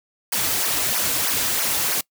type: noise with flanger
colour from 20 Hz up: white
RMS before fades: -22 dBFS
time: 0.32-2.01 s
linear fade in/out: 5 ms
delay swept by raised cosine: 0.26 to 5.56 ms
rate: 3.1 Hz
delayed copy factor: -0.95
effects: noise-tail reverb RT60 0.1 s tail -24 dB re dry